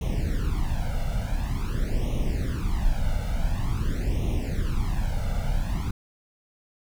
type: noise with flanger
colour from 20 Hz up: brown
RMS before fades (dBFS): -25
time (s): 0.01-5.91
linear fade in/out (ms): 5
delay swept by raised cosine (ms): 0.32 to 1.42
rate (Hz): 0.47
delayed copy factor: +0.95
effects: none